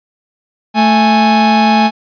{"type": "tone pair together", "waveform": "45% pulse", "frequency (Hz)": [220, 830.6], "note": ["A3", "G#5"], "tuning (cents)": [0, 0], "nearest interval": "octave + major seventh", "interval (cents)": 2300, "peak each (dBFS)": -10, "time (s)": [0.74, 1.91], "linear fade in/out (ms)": 50, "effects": ["resampled to 11025 Hz"]}